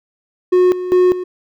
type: tone with tremolo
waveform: triangle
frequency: 363.5 Hz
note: F#4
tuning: 31 cents flat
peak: -6 dBFS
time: 0.52-1.24 s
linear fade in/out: 10 ms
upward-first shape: square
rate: 2.5 Hz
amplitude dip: 75%
effects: none